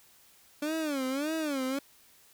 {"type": "tone with vibrato", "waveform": "30% pulse", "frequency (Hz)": 288.5, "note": "D4", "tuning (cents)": -31, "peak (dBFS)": -27, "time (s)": [0.62, 1.79], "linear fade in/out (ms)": 5, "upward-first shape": "sine", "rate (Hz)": 1.7, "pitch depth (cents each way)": 190, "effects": ["white hiss -60 dBFS RMS until 2.33 s"]}